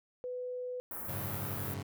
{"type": "tone", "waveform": "sine", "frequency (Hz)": 498.8, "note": "B4", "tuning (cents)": 17, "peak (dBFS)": -36, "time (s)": [0.24, 0.8], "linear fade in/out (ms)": 0}
{"type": "band-stop noise", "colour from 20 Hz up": "white", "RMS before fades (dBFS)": -41, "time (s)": [0.91, 1.74], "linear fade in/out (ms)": 2, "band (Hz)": [1500, 12000], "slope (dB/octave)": 24}
{"type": "chord", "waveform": "sawtooth", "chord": "F# suspended second", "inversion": "none", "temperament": "equal", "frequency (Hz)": [92.5, 103.83, 138.59], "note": ["F#2", "G#2", "C#3"], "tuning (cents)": [0, 0, 0], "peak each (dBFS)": -38, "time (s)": [1.08, 1.83], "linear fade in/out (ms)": 10}
{"effects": []}